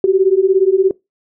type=beating tone pair; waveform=sine; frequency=372.5 / 389.5 Hz; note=F#4 / G4; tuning=+12 / -11 cents; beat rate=17 Hz; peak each=-12 dBFS; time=0.04-0.91 s; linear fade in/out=2 ms; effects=noise-tail reverb RT60 0.2 s tail -23 dB re dry